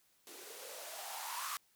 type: noise with band-pass filter sweep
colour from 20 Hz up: violet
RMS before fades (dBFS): -45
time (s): 0.27-1.57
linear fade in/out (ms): 0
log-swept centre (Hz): 340 to 1200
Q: 5.8
effects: white hiss -72 dBFS RMS until 1.75 s